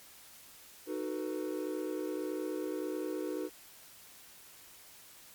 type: chord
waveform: triangle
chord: B dominant seventh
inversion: first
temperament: just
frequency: 308.7 / 370.4 / 444.5 / 493.9 Hz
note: D#4 / F#4 / A4 / B4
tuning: -14 / +2 / +18 / 0 cents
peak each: -36 / -37 / -40 / -39 dBFS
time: 0.86-3.5 s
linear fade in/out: 50 ms
effects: white hiss -55 dBFS RMS until 5.34 s + MP3 96 kbps